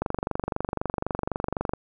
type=click train; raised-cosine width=1 ms; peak=-12 dBFS; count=42; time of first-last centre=0.02-1.735 s; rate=23.9 Hz; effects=none